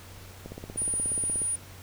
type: click train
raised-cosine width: 2 ms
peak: -25 dBFS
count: 17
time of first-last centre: 0.46-1.418 s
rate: 16.7 Hz
type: tone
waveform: sine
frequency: 9590 Hz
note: D9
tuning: 35 cents sharp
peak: -26 dBFS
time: 0.77-1.56 s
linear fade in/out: 10 ms
effects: added 93 Hz sine -47 dBFS peak until 1.82 s + pink hiss -49 dBFS RMS until 1.82 s